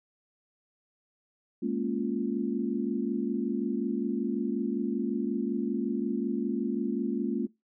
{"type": "chord", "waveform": "sine", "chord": "Bb minor seventh", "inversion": "third", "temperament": "equal", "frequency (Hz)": [207.7, 233.1, 277.2, 349.2], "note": ["Ab3", "Bb3", "Db4", "F4"], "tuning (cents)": [0, 0, 0, 0], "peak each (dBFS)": [-33, -31, -33, -34], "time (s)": [1.62, 7.47], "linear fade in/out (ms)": 10, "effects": ["noise-tail reverb RT60 0.2 s tail -20 dB re dry"]}